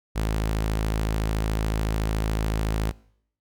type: tone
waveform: sawtooth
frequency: 53.8 Hz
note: A1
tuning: 38 cents flat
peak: -19 dBFS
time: 0.15-2.92 s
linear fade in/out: 20 ms
effects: noise-tail reverb RT60 0.7 s tail -23 dB re dry